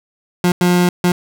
30% pulse tone bursts at uneven times, 177.7 Hz, F3, 30 cents sharp, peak -8 dBFS, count 3, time 0.44-0.52 / 0.61-0.89 / 1.04-1.12 s, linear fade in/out 2 ms, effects none

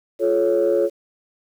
sine chord, F augmented, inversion none, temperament equal with one note detuned, 349.2 / 429.5 / 554.4 Hz, F4 / A4 / C#5, 0 / -42 / 0 cents, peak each -20 / -19 / -18 dBFS, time 0.19-0.9 s, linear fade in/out 50 ms, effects tanh soft clip ceiling -9 dBFS + 8-bit

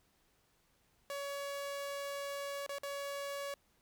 sawtooth tone with dropouts, 563 Hz, C#5, 27 cents sharp, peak -35 dBFS, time 1.1-3.54 s, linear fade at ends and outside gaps 1 ms, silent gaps 2.664-2.693 / 2.784-2.833 s, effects pink hiss -73 dBFS RMS until 3.81 s

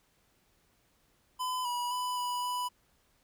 square tone with pitch steps, 1010 / 972 / 995 / 984 / 990 Hz, B5 / B5 / B5 / B5 / B5, +39 / -28 / +13 / -7 / +4 cents, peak -32 dBFS, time 1.39-2.69 s, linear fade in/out 20 ms, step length 260 ms, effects pink hiss -70 dBFS RMS until 3.23 s

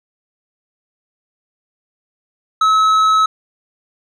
sine tone with tanh clipping, 1291 Hz, E6, 37 cents flat, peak -11 dBFS, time 2.61-3.26 s, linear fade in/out 5 ms, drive 8 dB, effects none

